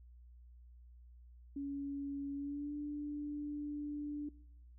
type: tone with pitch glide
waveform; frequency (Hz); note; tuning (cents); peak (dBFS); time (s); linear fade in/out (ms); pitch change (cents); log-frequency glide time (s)
sine; 280.7 to 293.5; C#4 to D4; +22 to -1; -38; 1.56-4.29; 5; +77; 2.35-2.75
effects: noise-tail reverb RT60 0.8 s tail -22 dB re dry + added 60 Hz sine -55 dBFS peak until 4.78 s